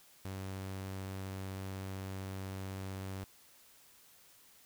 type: tone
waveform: sawtooth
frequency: 95.8 Hz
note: G2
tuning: 39 cents flat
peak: -36 dBFS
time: 0.25-3.24 s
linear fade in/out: 0 ms
effects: white hiss -62 dBFS RMS until 4.65 s